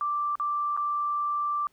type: tone with dropouts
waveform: sine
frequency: 1174.7 Hz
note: D6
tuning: in tune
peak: -25 dBFS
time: 0.01-1.67 s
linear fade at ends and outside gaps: 1 ms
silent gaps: 0.355-0.398 / 0.766-0.774 s
effects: pink hiss -67 dBFS RMS until 1.72 s